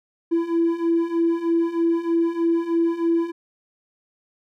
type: beating tone pair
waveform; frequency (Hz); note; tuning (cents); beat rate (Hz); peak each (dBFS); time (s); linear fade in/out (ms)
triangle; 332.8 / 336; E4 / E4; +17 / +33; 3.2; -20 / -17; 0.31-3.32; 20
effects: tanh soft clip ceiling -13 dBFS